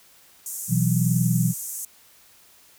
pink band-pass noise, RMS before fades -33 dBFS, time 0.46-1.85 s, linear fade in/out 2 ms, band 6500 to 15000 Hz, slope 48 dB/octave
sine chord, B suspended fourth, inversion none, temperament just, 123.47 / 164.63 / 185.21 Hz, B2 / E3 / F#3, 0 / -2 / +2 cents, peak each -22 / -22 / -24 dBFS, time 0.68-1.54 s, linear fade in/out 50 ms
effects white hiss -54 dBFS RMS until 2.78 s

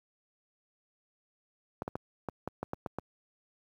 clicks, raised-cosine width 1 ms, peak -20 dBFS, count 9, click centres 1.821 / 1.879 / 1.955 / 2.287 / 2.476 / 2.63 / 2.734 / 2.862 / 2.986 s, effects high-pass 80 Hz 12 dB/octave + 10-bit

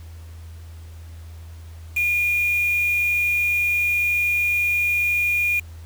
sine tone with quantisation, 2427 Hz, D#7, 44 cents flat, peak -18 dBFS, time 1.96-5.6 s, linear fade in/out 10 ms, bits 5, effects added 82 Hz sine -36 dBFS peak until 5.85 s + pink hiss -52 dBFS RMS until 5.85 s

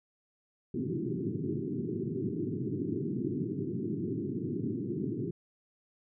white band-pass noise, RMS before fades -34 dBFS, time 0.74-5.31 s, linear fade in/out 5 ms, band 100 to 400 Hz, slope 96 dB/octave, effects none

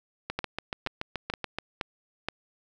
two click trains, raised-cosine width 0.3 ms, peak -15 / -13 dBFS, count 10 / 5, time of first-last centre 0.3-1.586 / 0.39-2.286 s, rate 7 / 2.11 Hz, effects none

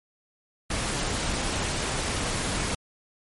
pink noise, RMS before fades -28 dBFS, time 0.7-2.75 s, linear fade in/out 5 ms, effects MP3 48 kbps

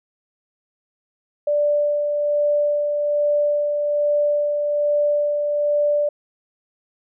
sine tone with tremolo, 587.3 Hz, D5, in tune, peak -15 dBFS, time 1.47-6.09 s, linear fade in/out 5 ms, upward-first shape sine, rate 1.2 Hz, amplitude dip 35%, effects none

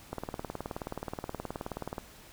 click train, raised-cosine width 1 ms, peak -21 dBFS, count 36, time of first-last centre 0.13-1.982 s, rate 18.9 Hz, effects pink hiss -53 dBFS RMS until 2.32 s

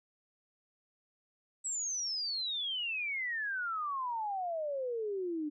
sine exponential sweep, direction down, 7902 to 291.5 Hz, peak -33 dBFS, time 1.64-5.5 s, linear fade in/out 20 ms, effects none

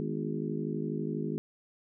harmonic tone with a mistuned harmonic, 52.2 Hz, G#1, 10 cents sharp, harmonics 3 / 4 / 5 / 6 / 7 / 8, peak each -36 / -37 / -38 / -39 / -39 / -40 dBFS, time 0-1.38 s, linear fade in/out 0 ms, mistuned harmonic 5, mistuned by -83 cents, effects none

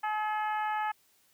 harmonic tone, 426.9 Hz, G#4, 48 cents sharp, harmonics 2 / 3 / 4 / 5 / 6 / 7, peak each -30 / -37 / -38 / -45 / -48 / -52 dBFS, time 0.03-0.92 s, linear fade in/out 10 ms, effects white hiss -67 dBFS RMS until 1.33 s + high-pass 60 Hz 12 dB/octave

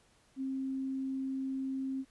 sine tone, 266.3 Hz, C4, 31 cents sharp, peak -33 dBFS, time 0.36-2.05 s, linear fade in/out 50 ms, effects pink hiss -67 dBFS RMS until 2.1 s + resampled to 24000 Hz

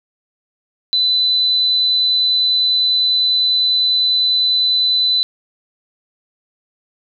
sine tone, 4005 Hz, B7, 23 cents sharp, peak -12 dBFS, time 0.93-5.23 s, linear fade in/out 0 ms, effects none

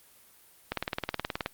click train, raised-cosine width 0.3 ms, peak -13 dBFS, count 15, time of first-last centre 0.72-1.461 s, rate 18.9 Hz, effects white hiss -58 dBFS RMS until 1.53 s + Opus 32 kbps

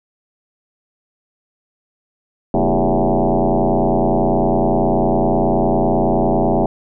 sine tone with frequency modulation, 208.9 Hz, G#3, 10 cents sharp, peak -12 dBFS, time 2.54-6.66 s, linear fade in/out 2 ms, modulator 89.9 Hz, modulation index 6.6, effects none

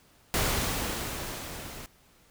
pink noise with level ramp, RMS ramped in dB -26 to -43 dBFS, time 0.34-1.86 s, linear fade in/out 0 ms, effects pink hiss -61 dBFS RMS until 2.3 s

